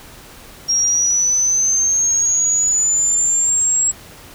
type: linear sweep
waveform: sine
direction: up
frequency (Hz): 5588 to 7690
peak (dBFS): -13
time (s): 0.68-3.92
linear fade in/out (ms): 20
effects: pink hiss -40 dBFS RMS until 4.34 s